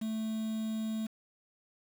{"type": "tone with quantisation", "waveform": "triangle", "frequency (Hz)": 220, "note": "A3", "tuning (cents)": 0, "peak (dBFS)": -30, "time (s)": [0.01, 1.07], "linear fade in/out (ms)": 10, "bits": 8, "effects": []}